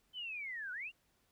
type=linear two-way sweep; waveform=sine; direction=down then up; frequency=3100 to 1435 to 2900 Hz; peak=-40 dBFS; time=0.13-0.92 s; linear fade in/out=50 ms; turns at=0.72 s; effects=pink hiss -75 dBFS RMS until 1.31 s